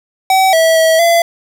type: tone with pitch steps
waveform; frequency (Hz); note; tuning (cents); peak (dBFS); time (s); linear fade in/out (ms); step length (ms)
square; 762 / 651 / 646 / 678; G5 / E5 / E5 / E5; -49 / -22 / -35 / +49; -8; 0.3-1.22; 2; 230
effects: none